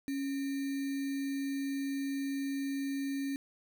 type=tone with sample-and-hold; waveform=sine; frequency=275.5 Hz; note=C#4; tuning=11 cents flat; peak=-32 dBFS; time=0.08-3.36 s; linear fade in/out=0 ms; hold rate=2100 Hz; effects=none